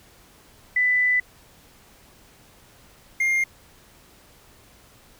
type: tone pair in turn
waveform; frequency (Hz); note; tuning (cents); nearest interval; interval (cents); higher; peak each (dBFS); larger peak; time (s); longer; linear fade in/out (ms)
sine / triangle; 1993 / 2118; B6 / C7; +15 / +21; minor second; 106; second; -17; neither; 0.76-1.2 / 3.2-3.44; first; 5
effects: pink hiss -53 dBFS RMS until 5.19 s